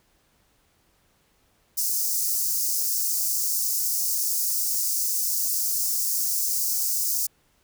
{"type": "high-pass noise", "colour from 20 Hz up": "white", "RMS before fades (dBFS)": -25, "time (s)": [1.77, 7.27], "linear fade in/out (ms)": 10, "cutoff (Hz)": 5000, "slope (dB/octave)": 48, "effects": ["pink hiss -65 dBFS RMS until 7.63 s"]}